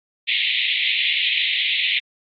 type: band-pass noise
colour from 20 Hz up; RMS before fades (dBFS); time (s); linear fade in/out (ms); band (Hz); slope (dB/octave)
white; -21; 0.27-2; 20; 2000 to 3800; 96
effects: AAC 32 kbps